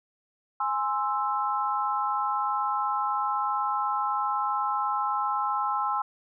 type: chord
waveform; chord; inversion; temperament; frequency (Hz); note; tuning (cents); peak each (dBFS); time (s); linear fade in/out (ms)
sine; Ab augmented; none; equal; 830.6 / 1046.5 / 1318.5; Ab5 / C6 / E6; 0 / 0 / 0; -29; 0.6-6.02; 5
effects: none